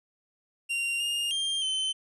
45% pulse tone with pitch steps, 2769 / 2826 / 3190 / 3071 Hz, F7 / F7 / G7 / G7, -15 / +20 / +30 / -36 cents, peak -27 dBFS, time 0.69-1.93 s, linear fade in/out 20 ms, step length 310 ms, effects resampled to 24000 Hz

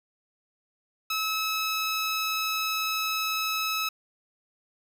15% pulse tone, 1294 Hz, E6, 32 cents flat, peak -20 dBFS, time 1.1-3.89 s, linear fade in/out 5 ms, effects none

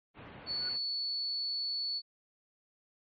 pink low-pass noise, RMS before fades -49 dBFS, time 0.14-0.79 s, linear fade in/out 50 ms, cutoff 2800 Hz, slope 24 dB/octave
sine tone, 4435 Hz, C#8, in tune, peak -32 dBFS, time 0.46-2.02 s, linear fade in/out 50 ms
sine tone with exponential growth, 1465 Hz, F#6, 18 cents flat, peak -40 dBFS, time 0.49-0.69 s, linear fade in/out 2 ms, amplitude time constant 43 ms
effects high-pass 80 Hz 12 dB/octave + MP3 32 kbps

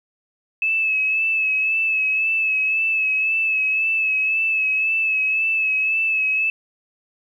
sine tone with vibrato, 2600 Hz, E7, 24 cents flat, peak -17 dBFS, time 0.62-6.5 s, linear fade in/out 2 ms, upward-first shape sine, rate 1.9 Hz, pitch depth 32 cents each way, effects 9-bit

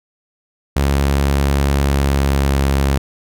sawtooth tone with pitch glide, 69.7 to 68.74 Hz, C#2 to C#2, +10 to -14 cents, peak -9 dBFS, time 0.76-2.98 s, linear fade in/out 5 ms, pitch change -24 cents, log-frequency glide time 1.81-2.61 s, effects none

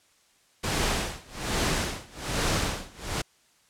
pink noise with tremolo, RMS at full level -25 dBFS, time 0.63-3.22 s, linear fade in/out 10 ms, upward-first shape sine, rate 1.2 Hz, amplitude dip 95%, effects white hiss -63 dBFS RMS until 3.69 s + low-pass 9000 Hz 12 dB/octave

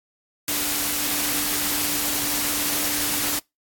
sine tone in noise, 293.7 Hz, D4, in tune, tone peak -34 dBFS, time 0.48-3.39 s, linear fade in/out 2 ms, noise white, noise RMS -24 dBFS, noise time 0.48-3.39 s, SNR -13 dB, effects noise-tail reverb RT60 0.2 s tail -26 dB re dry + AAC 64 kbps

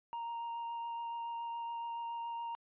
triangle tone with vibrato, 932.3 Hz, A#5, in tune, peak -36 dBFS, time 0.13-2.55 s, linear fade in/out 0 ms, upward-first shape triangle, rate 7.1 Hz, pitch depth 11 cents each way, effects resampled to 8000 Hz

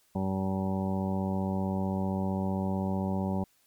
harmonic tone, 95.5 Hz, G2, 45 cents flat, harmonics 1 / 2 / 3 / 4 / 5 / 6 / 8 / 9 / 10, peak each -34 / -29 / -41 / -39 / -45 / -39 / -41 / -42 / -44 dBFS, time 0.15-3.44 s, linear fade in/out 5 ms, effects white hiss -67 dBFS RMS until 3.66 s + MP3 96 kbps

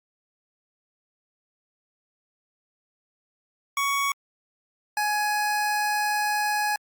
25% pulse tone pair in turn, 1118 / 837.6 Hz, C#6 / G#5, +14 / +15 cents, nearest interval perfect fourth, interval 499 cents, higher first, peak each -19 dBFS, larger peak neither, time 3.77-4.12 / 4.97-6.76 s, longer second, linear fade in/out 2 ms, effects Opus 48 kbps

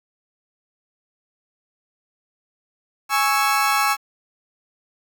30% pulse chord, C# minor, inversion second, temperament equal, 830.6 / 1108.7 / 1318.5 Hz, G#5 / C#6 / E6, 0 / 0 / 0 cents, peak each -19 dBFS, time 3.09-3.97 s, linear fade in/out 50 ms, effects 8-bit

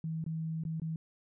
sine tone with dropouts, 160.9 Hz, E3, 42 cents flat, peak -33 dBFS, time 0.04-0.96 s, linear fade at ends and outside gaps 2 ms, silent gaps 0.241-0.263 / 0.637-0.651 / 0.799-0.818 s, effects none

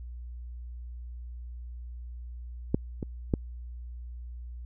clicks, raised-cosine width 3 ms, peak -10 / -19 / -11 dBFS, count 3, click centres 2.745 / 3.028 / 3.338 s, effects added 60 Hz sine -38 dBFS peak until 4.65 s

